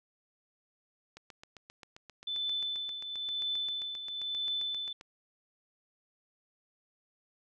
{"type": "click train", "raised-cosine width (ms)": 0.2, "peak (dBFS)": -31, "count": 30, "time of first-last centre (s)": [1.17, 5.011], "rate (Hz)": 7.55}
{"type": "tone with tremolo", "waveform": "sine", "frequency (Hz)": 3516, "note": "A7", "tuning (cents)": -2, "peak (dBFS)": -30, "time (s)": [2.27, 4.93], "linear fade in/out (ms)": 5, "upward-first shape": "triangle", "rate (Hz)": 1, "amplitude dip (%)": 65}
{"effects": []}